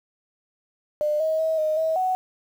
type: tone with pitch steps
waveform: sine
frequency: 600 / 633 / 640 / 620 / 641 / 744 Hz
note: D5 / D#5 / D#5 / D#5 / E5 / F#5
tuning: +37 / +30 / +49 / -6 / -49 / +9 cents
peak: -20 dBFS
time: 1.01-2.15 s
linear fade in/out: 0 ms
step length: 190 ms
effects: 8-bit